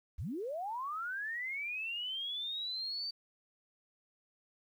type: linear sweep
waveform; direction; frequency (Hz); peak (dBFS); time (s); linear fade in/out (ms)
sine; up; 47.61 to 4633; -36; 0.18-3.11; 10
effects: 11-bit